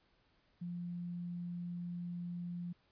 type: tone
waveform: sine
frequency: 174.61 Hz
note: F3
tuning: in tune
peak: -39 dBFS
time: 0.61-2.73 s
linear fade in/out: 10 ms
effects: pink hiss -73 dBFS RMS until 2.91 s + resampled to 11025 Hz